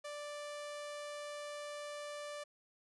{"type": "tone", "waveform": "sawtooth", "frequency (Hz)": 587.3, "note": "D5", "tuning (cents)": 0, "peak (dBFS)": -39, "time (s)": [0.04, 2.44], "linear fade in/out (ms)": 10, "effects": ["resampled to 24000 Hz"]}